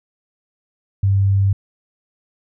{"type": "tone", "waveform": "sine", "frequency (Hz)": 98.2, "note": "G2", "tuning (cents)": 4, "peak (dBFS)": -12, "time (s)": [1.03, 1.53], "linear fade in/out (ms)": 5, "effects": []}